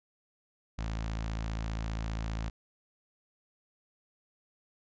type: tone with notch filter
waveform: sawtooth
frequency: 55 Hz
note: A1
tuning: in tune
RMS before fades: -35 dBFS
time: 0.78-2.5 s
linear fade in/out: 10 ms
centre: 400 Hz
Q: 1.4
effects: resampled to 16000 Hz